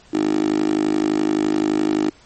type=tone with high-pass filter; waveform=10% pulse; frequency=51.7 Hz; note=G#1; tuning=7 cents flat; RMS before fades=-19 dBFS; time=0.13-2.1 s; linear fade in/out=10 ms; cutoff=320 Hz; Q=6; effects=pink hiss -50 dBFS RMS until 2.25 s + MP3 32 kbps